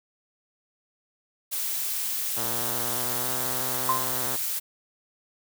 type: noise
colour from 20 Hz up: blue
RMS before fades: -29 dBFS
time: 1.51-4.6 s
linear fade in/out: 20 ms
type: tone with pitch glide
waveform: 5% pulse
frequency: 116.54 to 127.82 Hz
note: A#2 to C3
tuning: 0 to -40 cents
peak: -21 dBFS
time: 2.36-4.37 s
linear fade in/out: 20 ms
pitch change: +160 cents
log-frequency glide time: 2.48-3.43 s
type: tone with exponential decay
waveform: sine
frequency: 1039 Hz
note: C6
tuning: 12 cents flat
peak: -18 dBFS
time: 3.89-4.2 s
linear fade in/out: 1 ms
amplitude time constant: 66 ms
effects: none